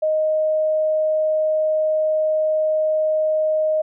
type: tone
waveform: sine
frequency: 622.3 Hz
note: D#5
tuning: in tune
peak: -16 dBFS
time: 0.02-3.82 s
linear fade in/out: 10 ms
effects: none